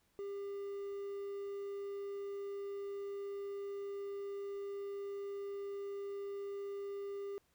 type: tone with quantisation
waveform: triangle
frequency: 399.7 Hz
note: G4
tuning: 34 cents sharp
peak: -38 dBFS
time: 0.19-7.38 s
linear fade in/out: 0 ms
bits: 11
effects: pink hiss -75 dBFS RMS until 7.54 s

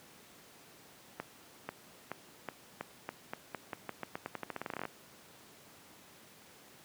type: accelerating click train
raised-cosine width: 0.5 ms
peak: -22 dBFS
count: 26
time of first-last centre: 1.2-4.853 s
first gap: 490 ms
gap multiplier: 0.87
effects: pink hiss -57 dBFS RMS until 6.84 s + high-pass 150 Hz 12 dB/octave

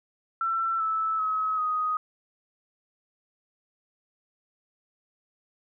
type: tone with pitch steps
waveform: sine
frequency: 1342 / 1310.6 / 1279.9 / 1250 Hz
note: E6 / E6 / D#6 / D#6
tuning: +31 / -10 / +49 / +8 cents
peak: -24 dBFS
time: 0.41-1.97 s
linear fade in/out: 2 ms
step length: 390 ms
effects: none

